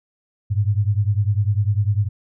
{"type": "beating tone pair", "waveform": "sine", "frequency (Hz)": [99.5, 109.5], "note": ["G2", "A2"], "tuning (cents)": [26, -8], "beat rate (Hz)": 10, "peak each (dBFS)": [-18, -20], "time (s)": [0.5, 2.09], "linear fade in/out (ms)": 20, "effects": []}